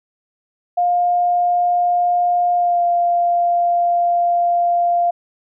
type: tone with pitch glide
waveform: sine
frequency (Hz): 707 to 696.1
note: F5 to F5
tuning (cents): +21 to -6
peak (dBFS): -13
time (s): 0.77-5.11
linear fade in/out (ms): 10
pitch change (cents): -27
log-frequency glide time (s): 2.54-2.83
effects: none